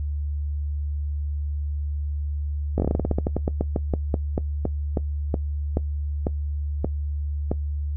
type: slowing click train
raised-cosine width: 2 ms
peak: -9 dBFS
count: 26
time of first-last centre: 2.78-7.515 s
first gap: 19 ms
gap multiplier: 1.16
effects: noise-tail reverb RT60 0.1 s tail -19 dB re dry + added 73 Hz sine -24 dBFS peak until 7.96 s